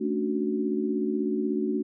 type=chord; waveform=sine; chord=D major seventh; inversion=second; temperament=equal; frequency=220 / 277.2 / 293.7 / 370 Hz; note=A3 / C#4 / D4 / F#4; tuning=0 / 0 / 0 / 0 cents; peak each=-29 / -33 / -30 / -29 dBFS; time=0-1.83 s; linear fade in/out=20 ms; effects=none